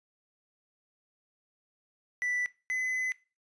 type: tone pair in turn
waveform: triangle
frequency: 1975.5 / 2022 Hz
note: B6 / B6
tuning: 0 / +40 cents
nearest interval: unison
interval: 40 cents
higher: second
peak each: -27 dBFS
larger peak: neither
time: 2.22-2.46 / 2.7-3.12 s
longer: second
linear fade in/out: 0 ms
effects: noise-tail reverb RT60 0.3 s tail -19 dB re dry + resampled to 22050 Hz